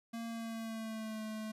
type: tone with pitch glide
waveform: square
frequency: 230 to 217.1 Hz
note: A#3 to A3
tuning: -23 to -23 cents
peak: -40 dBFS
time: 0.13-1.52 s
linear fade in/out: 10 ms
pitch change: -100 cents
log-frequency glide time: 0.27-1.22 s
effects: resampled to 32000 Hz